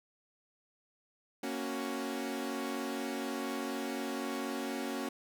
sawtooth chord, F# major, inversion first, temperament equal, 233.1 / 277.2 / 370 Hz, A#3 / C#4 / F#4, 0 / 0 / 0 cents, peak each -36 / -34 / -37 dBFS, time 1.43-5.09 s, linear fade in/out 5 ms, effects none

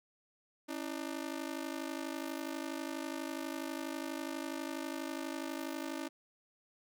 sawtooth ring-modulated tone, 300.1 Hz, D4, 38 cents sharp, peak -31 dBFS, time 0.68-6.09 s, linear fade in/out 20 ms, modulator 26.1 Hz, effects none

